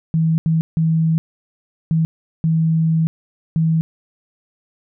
sine tone bursts at uneven times, 161.6 Hz, E3, 34 cents flat, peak -13 dBFS, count 6, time 0.14-0.38 / 0.46-0.61 / 0.77-1.18 / 1.91-2.05 / 2.44-3.07 / 3.56-3.81 s, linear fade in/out 0 ms, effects none

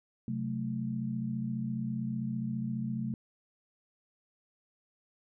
sine chord, F# diminished, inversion second, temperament equal, 130.81 / 185 / 220 Hz, C3 / F#3 / A3, 0 / 0 / 0 cents, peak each -36 / -39 / -34 dBFS, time 0.28-3.14 s, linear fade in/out 2 ms, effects none

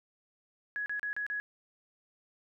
sine tone bursts, 1676 Hz, G#6, 15 cents sharp, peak -32 dBFS, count 5, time 0.76-1.4 s, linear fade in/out 0 ms, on 100 ms, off 35 ms, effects none

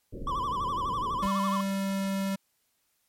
pink low-pass noise, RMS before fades -38 dBFS, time 0.12-1.28 s, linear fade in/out 20 ms, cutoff 570 Hz, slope 96 dB/octave
triangle tone with vibrato, 1074 Hz, C6, 45 cents sharp, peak -26 dBFS, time 0.27-1.61 s, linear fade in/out 2 ms, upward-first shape sine, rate 12 Hz, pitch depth 150 cents each way
square tone with pitch glide, 196 to 194.76 Hz, G3 to G3, 0 to -11 cents, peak -28 dBFS, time 1.22-2.36 s, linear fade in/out 10 ms, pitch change -11 cents, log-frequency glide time 1.4-2.05 s
effects white hiss -73 dBFS RMS until 3.08 s + MP3 64 kbps

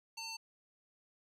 square tone with band-pass filter, 899 Hz, A5, 37 cents sharp, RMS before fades -44 dBFS, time 0.17-0.37 s, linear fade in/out 10 ms, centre 4700 Hz, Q 1.7, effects none

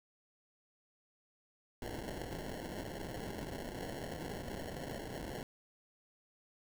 white noise with sample-and-hold, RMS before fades -43 dBFS, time 1.82-5.43 s, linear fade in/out 2 ms, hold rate 1225 Hz, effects none

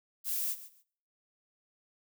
violet noise with echo, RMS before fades -33 dBFS, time 0.24-0.56 s, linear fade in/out 50 ms, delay 140 ms, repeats 2, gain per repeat -15 dB, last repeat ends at 0.84 s, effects noise-tail reverb RT60 0.6 s tail -24 dB re dry

